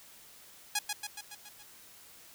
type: tone with echo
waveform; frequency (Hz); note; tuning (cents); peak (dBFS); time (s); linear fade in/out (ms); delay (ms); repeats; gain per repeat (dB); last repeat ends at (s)
5% pulse; 830.6; G#5; 0; -16; 0.75-0.79; 5; 140; 6; -4; 1.63
effects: white hiss -55 dBFS RMS until 2.34 s